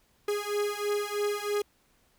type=beating tone pair; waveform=45% pulse; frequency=411.2 / 414.3 Hz; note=G#4 / G#4; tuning=-17 / -4 cents; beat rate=3.1 Hz; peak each=-31 dBFS; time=0.28-1.62 s; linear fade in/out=5 ms; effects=pink hiss -67 dBFS RMS until 2.18 s